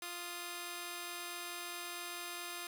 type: tone pair together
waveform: 5% pulse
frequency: 349.2 / 1244.5 Hz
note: F4 / D#6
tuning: 0 / 0 cents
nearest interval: octave + minor seventh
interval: 2200 cents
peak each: -32 / -34 dBFS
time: 0.02-2.67 s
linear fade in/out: 2 ms
effects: none